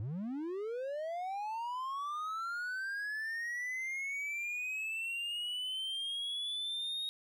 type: linear sweep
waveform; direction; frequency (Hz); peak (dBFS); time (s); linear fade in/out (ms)
triangle; up; 95.3 to 3758; -34; 0-7.09; 0
effects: none

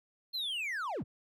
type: linear sweep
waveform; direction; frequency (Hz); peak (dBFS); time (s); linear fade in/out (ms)
triangle; down; 4251 to 49.6; -32; 0.33-1.04; 20
effects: none

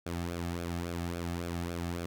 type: tone with flanger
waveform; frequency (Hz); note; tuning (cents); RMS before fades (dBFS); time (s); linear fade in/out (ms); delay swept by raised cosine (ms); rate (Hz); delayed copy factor
sawtooth; 86; F2; -26; -36; 0.06-2.06; 5; 1 to 2.1; 3.6; -0.65
effects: none

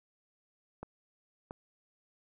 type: clicks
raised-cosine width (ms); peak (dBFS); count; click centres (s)
1; -27; 2; 0.83 / 1.509
effects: none

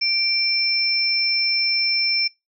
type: tone pair together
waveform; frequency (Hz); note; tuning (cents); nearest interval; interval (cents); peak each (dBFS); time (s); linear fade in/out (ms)
sine; 2349 / 5335; D7 / E8; 0 / +20; octave + major second; 1420; -23 / -19; 0.01-2.28; 10
effects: noise-tail reverb RT60 0.2 s tail -24 dB re dry

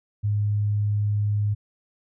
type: tone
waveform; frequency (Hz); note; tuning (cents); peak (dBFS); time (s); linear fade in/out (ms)
sine; 103.83; G#2; 0; -20; 0.23-1.55; 20
effects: none

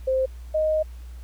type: tone pair in turn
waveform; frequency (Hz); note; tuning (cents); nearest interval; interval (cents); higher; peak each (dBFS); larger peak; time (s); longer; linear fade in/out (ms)
sine; 523.3 / 622.3; C5 / D#5; 0 / 0; minor third; 300; second; -19; neither; 0.07-0.26 / 0.54-0.83; second; 10
effects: added 60 Hz sine -36 dBFS peak until 1.23 s + pink hiss -56 dBFS RMS until 1.23 s

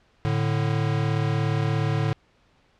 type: tone pair together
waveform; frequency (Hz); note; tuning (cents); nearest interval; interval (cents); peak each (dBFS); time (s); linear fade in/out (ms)
square; 109.85 / 146.83; A2 / D3; -2 / 0; perfect fourth; 502; -25; 0.25-2.13; 0
effects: pink hiss -62 dBFS RMS until 2.79 s + low-pass 4000 Hz 12 dB/octave

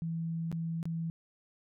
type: tone with dropouts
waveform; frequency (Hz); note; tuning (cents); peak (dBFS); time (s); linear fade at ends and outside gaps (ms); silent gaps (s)
sine; 164.81; E3; 0; -32; 0.02-1.1; 0; 0.516-0.526 / 0.829-0.855
effects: none

